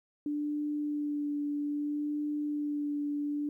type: tone with vibrato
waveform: sine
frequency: 293.7 Hz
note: D4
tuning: in tune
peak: -30 dBFS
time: 0.26-3.49 s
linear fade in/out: 2 ms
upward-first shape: sine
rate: 0.62 Hz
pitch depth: 16 cents each way
effects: 12-bit